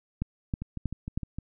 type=two click trains; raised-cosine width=5 ms; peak=-22 / -16 dBFS; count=6 / 4; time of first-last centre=0.62-1.386 / 0.22-1.175 s; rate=6.53 / 3.14 Hz; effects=none